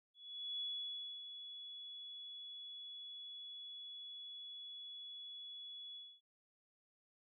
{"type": "tone with ADSR envelope", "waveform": "sine", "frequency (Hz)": 3393, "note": "G#7", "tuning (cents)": 36, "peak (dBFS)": -39, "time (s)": [0.14, 6.21], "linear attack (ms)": 460, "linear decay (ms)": 620, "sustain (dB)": -9, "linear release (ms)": 250, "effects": []}